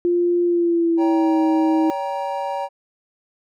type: tone with pitch glide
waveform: sine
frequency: 349.2 to 318.4 Hz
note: F4 to D#4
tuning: 0 to +40 cents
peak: -15 dBFS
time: 0.05-1.9 s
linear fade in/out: 0 ms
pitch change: -160 cents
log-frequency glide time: 0.44-1.41 s
type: chord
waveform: triangle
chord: G diminished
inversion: second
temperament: just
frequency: 564.5 / 784 / 940.8 Hz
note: Db5 / G5 / Bb5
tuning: +31 / 0 / +16 cents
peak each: -25 dBFS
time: 0.97-2.69 s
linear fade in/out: 50 ms
effects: none